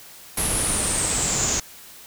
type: noise with low-pass filter sweep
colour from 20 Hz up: pink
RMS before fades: -23 dBFS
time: 0.37-1.6 s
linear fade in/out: 5 ms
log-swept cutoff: 11000 to 6600 Hz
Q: 9.5
effects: white hiss -44 dBFS RMS until 2.06 s